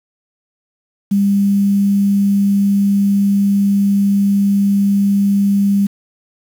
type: tone with quantisation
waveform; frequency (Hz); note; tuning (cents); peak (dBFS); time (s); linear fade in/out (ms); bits
sine; 199.7; G3; +32; -10; 1.11-5.87; 10; 6
effects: none